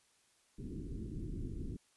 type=low-pass noise; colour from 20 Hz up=pink; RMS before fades=-42 dBFS; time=0.58-1.77 s; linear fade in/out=10 ms; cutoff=370 Hz; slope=48 dB/octave; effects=white hiss -71 dBFS RMS until 1.96 s + resampled to 24000 Hz